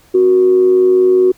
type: tone with amplitude modulation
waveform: sine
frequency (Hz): 370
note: F#4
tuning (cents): 0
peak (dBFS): -4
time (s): 0.14-1.32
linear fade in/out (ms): 10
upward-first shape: sine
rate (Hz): 105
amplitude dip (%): 45
effects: tanh soft clip ceiling 0 dBFS + pink hiss -49 dBFS RMS until 1.37 s